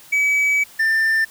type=tone pair in turn; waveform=triangle; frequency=2283 / 1787.1 Hz; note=D7 / A6; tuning=-50 / +26 cents; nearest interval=major third; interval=424 cents; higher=first; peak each=-13 dBFS; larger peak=neither; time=0.12-0.64 / 0.79-1.25 s; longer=first; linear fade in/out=10 ms; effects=white hiss -45 dBFS RMS until 1.3 s